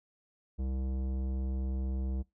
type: tone with tanh clipping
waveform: sine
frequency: 65.41 Hz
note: C2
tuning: in tune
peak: -33 dBFS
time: 0.58-2.23 s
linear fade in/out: 20 ms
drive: 15 dB
effects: noise-tail reverb RT60 0.2 s tail -23 dB re dry